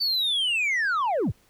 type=linear sweep; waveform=sine; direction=down; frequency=4585 to 51.91 Hz; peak=-19 dBFS; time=0-1.32 s; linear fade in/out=20 ms; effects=tanh soft clip ceiling -21 dBFS + pink hiss -61 dBFS RMS until 1.49 s